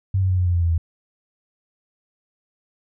sine tone with pitch steps, 96 / 93.97 / 91.98 / 90.04 / 88.13 / 86.27 / 84.45 / 82.66 Hz, G2 / F#2 / F#2 / F#2 / F2 / F2 / E2 / E2, -36 / +27 / -10 / -47 / +16 / -21 / +42 / +5 cents, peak -16 dBFS, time 0.14-0.78 s, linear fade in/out 5 ms, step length 80 ms, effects none

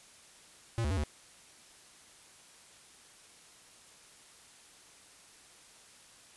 square tone with pitch steps, 115.4 / 73.9 / 96.2 / 74.7 Hz, A#2 / D2 / G2 / D2, -17 / +11 / -32 / +30 cents, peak -30 dBFS, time 0.78-1.036 s, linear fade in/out 0 ms, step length 64 ms, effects white hiss -57 dBFS RMS until 6.36 s + resampled to 24000 Hz

